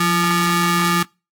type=ring-modulated tone; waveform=sawtooth; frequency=518 Hz; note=C5; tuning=17 cents flat; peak=-8 dBFS; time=0-1.03 s; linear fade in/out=5 ms; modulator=694 Hz; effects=noise-tail reverb RT60 0.3 s tail -26 dB re dry + AAC 64 kbps